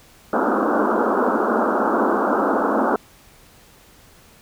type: band-pass noise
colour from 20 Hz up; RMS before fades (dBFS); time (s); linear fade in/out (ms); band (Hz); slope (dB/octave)
pink; -19; 0.33-2.96; 2; 210 to 1500; 96
effects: pink hiss -50 dBFS RMS until 4.41 s